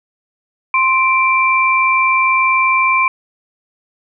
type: tone pair together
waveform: sine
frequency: 1046.5 / 2349 Hz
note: C6 / D7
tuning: 0 / 0 cents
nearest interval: octave + major second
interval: 1400 cents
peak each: -13 dBFS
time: 0.74-3.08 s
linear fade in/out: 2 ms
effects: none